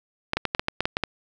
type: clicks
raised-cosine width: 0.3 ms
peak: -7 dBFS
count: 10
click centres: 0.334 / 0.37 / 0.453 / 0.549 / 0.595 / 0.684 / 0.806 / 0.855 / 0.969 / 1.037 s
effects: none